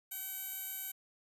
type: tone with band-pass filter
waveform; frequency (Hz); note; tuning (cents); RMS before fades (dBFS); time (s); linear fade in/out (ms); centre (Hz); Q
15% pulse; 761; F#5; +48; -42; 0.11-0.92; 10; 12000; 3
effects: none